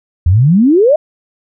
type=exponential sweep; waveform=sine; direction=up; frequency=79.2 to 643 Hz; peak=-5 dBFS; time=0.26-0.96 s; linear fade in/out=5 ms; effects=none